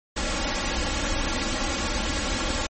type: noise with comb filter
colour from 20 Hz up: pink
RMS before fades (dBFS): -26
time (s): 0.16-2.67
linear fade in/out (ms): 10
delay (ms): 3.6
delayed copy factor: +0.85
effects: MP3 32 kbps